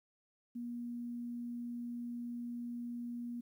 sine tone, 239.2 Hz, A#3, 45 cents sharp, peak -39 dBFS, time 0.55-3.41 s, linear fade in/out 10 ms, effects 12-bit

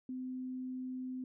sine tone, 256.1 Hz, C4, 37 cents flat, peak -38 dBFS, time 0.09-1.24 s, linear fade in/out 2 ms, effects none

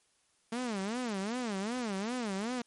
sawtooth tone with vibrato, 220 Hz, A3, in tune, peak -29 dBFS, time 0.52-2.62 s, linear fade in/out 5 ms, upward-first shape sine, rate 2.6 Hz, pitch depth 250 cents each way, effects white hiss -71 dBFS RMS until 2.66 s + MP3 48 kbps

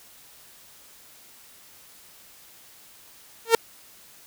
sawtooth tone with exponential growth, 457.3 Hz, A#4, 33 cents flat, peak -6 dBFS, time 3.45-3.55 s, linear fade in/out 2 ms, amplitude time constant 20 ms, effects white hiss -51 dBFS RMS until 4.26 s

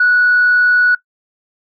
sine tone with frequency modulation, 1470 Hz, F#6, 12 cents flat, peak -7 dBFS, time 0-0.95 s, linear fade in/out 5 ms, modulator 40.4 Hz, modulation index 0.24, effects noise-tail reverb RT60 0.1 s tail -18 dB re dry + tanh soft clip ceiling -4 dBFS

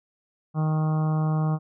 harmonic tone, 155.8 Hz, D#3, 3 cents sharp, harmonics 1 / 2 / 3 / 4 / 5 / 6 / 7 / 8 / 9, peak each -21 / -36 / -39 / -39 / -36 / -45 / -39 / -42 / -49 dBFS, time 0.54-1.59 s, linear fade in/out 50 ms, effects none

